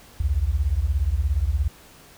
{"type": "beating tone pair", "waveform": "sine", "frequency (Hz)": [61.74, 78.74], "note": ["B1", "D#2"], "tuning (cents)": [0, 21], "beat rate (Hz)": 17, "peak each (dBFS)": [-22, -22], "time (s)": [0.2, 1.68], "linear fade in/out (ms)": 5, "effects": ["pink hiss -49 dBFS RMS until 2.17 s"]}